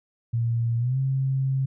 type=tone with pitch glide; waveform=sine; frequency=116.54 to 133.87 Hz; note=A#2 to C3; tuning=0 to +40 cents; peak=-21 dBFS; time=0.33-1.66 s; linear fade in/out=10 ms; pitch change=+240 cents; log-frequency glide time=0.78-0.98 s; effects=none